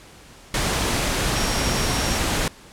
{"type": "tone in noise", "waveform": "sine", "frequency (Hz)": 5588, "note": "F8", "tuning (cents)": 0, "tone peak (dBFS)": -31, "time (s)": [1.35, 2.18], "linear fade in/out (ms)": 2, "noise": "pink", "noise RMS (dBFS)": -22, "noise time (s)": [0.54, 2.48], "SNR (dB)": -12, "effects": ["pink hiss -46 dBFS RMS until 2.72 s", "low-pass 10000 Hz 12 dB/octave"]}